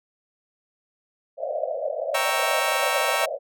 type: band-pass noise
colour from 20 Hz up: white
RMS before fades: -28 dBFS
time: 1.37-3.39 s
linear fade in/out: 50 ms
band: 510 to 680 Hz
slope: 96 dB/octave
type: chord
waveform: 20% pulse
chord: G diminished seventh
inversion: none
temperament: equal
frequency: 784 / 932.3 / 1108.7 / 1318.5 Hz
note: G5 / Bb5 / Db6 / Fb6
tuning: 0 / 0 / 0 / 0 cents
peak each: -23 dBFS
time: 2.14-3.26 s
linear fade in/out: 10 ms
effects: none